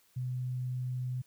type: tone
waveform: sine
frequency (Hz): 126.3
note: B2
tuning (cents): +39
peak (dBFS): -32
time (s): 0.16-1.22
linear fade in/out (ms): 10
effects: white hiss -67 dBFS RMS until 1.26 s